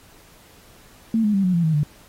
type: tone with pitch steps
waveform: sine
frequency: 224.6 / 209.6 / 195.53 / 182.43 / 170.21 / 158.82 / 148.18 Hz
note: A3 / G#3 / G3 / F#3 / F3 / D#3 / D3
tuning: +36 / +16 / -4 / -24 / -44 / +36 / +16 cents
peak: -16 dBFS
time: 1.14-1.833 s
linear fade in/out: 2 ms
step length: 99 ms
effects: pink hiss -51 dBFS RMS until 2.08 s + AAC 48 kbps

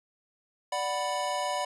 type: chord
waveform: square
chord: B minor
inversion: first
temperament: equal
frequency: 587.3 / 740 / 987.8 Hz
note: D5 / F#5 / B5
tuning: 0 / 0 / 0 cents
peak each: -34 / -34 / -33 dBFS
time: 0.72-1.65 s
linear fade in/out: 5 ms
effects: resampled to 24000 Hz

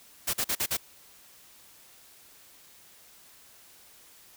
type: noise bursts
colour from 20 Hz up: white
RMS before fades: -28 dBFS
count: 5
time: 0.27-0.771 s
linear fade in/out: 10 ms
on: 65 ms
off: 44 ms
effects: white hiss -55 dBFS RMS until 4.36 s

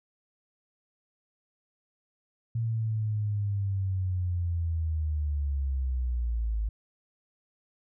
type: linear sweep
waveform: sine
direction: down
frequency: 115.6 to 52.2 Hz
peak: -26 dBFS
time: 2.55-6.69 s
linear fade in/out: 5 ms
effects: none

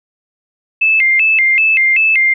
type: tone with vibrato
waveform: sine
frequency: 2349 Hz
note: D7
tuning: in tune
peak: -8 dBFS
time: 0.81-2.34 s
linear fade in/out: 10 ms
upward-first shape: square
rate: 2.6 Hz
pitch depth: 190 cents each way
effects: none

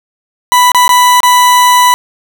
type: tone with dropouts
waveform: 40% pulse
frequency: 989 Hz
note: B5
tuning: 2 cents sharp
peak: -3 dBFS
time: 0.52-1.94 s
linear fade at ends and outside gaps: 0 ms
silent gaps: 0.718-0.747 / 0.879-0.892 / 1.204-1.232 s
effects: none

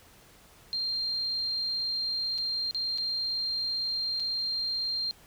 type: tone with dropouts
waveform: sine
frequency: 4186 Hz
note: C8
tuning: in tune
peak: -28 dBFS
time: 0.73-5.11 s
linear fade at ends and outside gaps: 0 ms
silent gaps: 2.379-2.384 / 2.71-2.747 / 2.976-2.983 / 4.198-4.202 s
effects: pink hiss -56 dBFS RMS until 5.26 s

